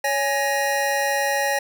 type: tone cluster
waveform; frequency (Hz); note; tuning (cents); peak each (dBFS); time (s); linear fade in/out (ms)
square; 560 / 828 / 1883; C#5 / G#5 / A#6; +18 / -5 / +17; -25; 0.04-1.59; 5
effects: none